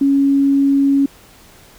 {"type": "tone", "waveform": "sine", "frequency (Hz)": 277.2, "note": "C#4", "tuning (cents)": 0, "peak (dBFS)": -10, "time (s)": [0.01, 1.06], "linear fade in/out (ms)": 5, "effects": ["pink hiss -45 dBFS RMS until 1.78 s"]}